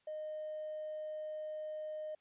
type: tone with hard clipping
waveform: sine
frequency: 616 Hz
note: D#5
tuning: 17 cents flat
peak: -40 dBFS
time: 0.07-2.15 s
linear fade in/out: 5 ms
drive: 1 dB
effects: white hiss -75 dBFS RMS until 2.2 s + resampled to 8000 Hz